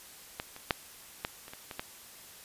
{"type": "clicks", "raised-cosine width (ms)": 0.3, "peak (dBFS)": [-18, -29, -9, -15, -30, -27, -24, -18], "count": 8, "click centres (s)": [0.399, 0.564, 0.708, 1.249, 1.481, 1.535, 1.712, 1.795], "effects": ["white hiss -51 dBFS RMS until 2.44 s", "resampled to 32000 Hz"]}